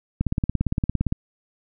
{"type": "click train", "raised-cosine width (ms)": 5, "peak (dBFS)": -9, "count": 17, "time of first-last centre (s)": [0.21, 1.124], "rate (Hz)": 17.5, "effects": []}